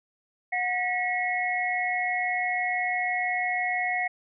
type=tone cluster; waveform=sine; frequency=728 / 1926 / 2180 Hz; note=F#5 / B6 / C#7; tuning=-28 / -44 / -29 cents; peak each=-29 dBFS; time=0.52-4.08 s; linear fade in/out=10 ms; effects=none